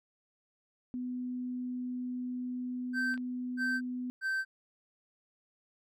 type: tone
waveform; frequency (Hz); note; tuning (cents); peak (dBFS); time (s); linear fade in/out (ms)
sine; 249.6; B3; +19; -34; 0.94-4.1; 0
type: tone bursts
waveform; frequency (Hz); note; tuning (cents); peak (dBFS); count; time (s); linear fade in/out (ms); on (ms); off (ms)
triangle; 1553; G6; -17; -28; 3; 2.93-4.45; 50; 240; 400
type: clicks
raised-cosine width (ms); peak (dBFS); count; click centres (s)
0.3; -35; 2; 3.141 / 3.177
effects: none